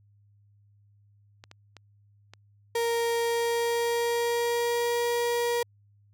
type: clicks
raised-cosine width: 0.2 ms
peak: -28 dBFS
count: 4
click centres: 1.439 / 1.514 / 1.767 / 2.336 s
type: tone with pitch glide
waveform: 35% pulse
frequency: 466.2 to 475.4 Hz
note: A#4 to A#4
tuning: 0 to +34 cents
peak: -23 dBFS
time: 2.75-5.63 s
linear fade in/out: 5 ms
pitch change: +34 cents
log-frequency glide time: 3.16-5.04 s
effects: added 102 Hz sine -58 dBFS peak until 6.13 s